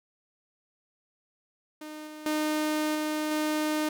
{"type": "tone with level steps", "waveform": "sawtooth", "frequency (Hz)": 306.1, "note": "D#4", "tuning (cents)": -28, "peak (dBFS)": [-35, -37, -22, -24, -22], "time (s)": [1.81, 3.89], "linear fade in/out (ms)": 5, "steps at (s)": [2.07, 2.26, 2.95, 3.31], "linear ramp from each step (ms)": 2, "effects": []}